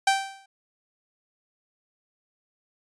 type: tone with exponential decay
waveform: sawtooth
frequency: 780 Hz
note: G5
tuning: 9 cents flat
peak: -12 dBFS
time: 0.07-0.46 s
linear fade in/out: 5 ms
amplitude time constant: 84 ms
effects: resampled to 22050 Hz